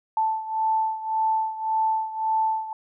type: beating tone pair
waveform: sine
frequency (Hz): 880 / 881.8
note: A5 / A5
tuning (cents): 0 / +4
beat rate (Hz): 1.8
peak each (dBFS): -23 / -27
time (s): 0.17-2.73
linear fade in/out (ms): 2
effects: none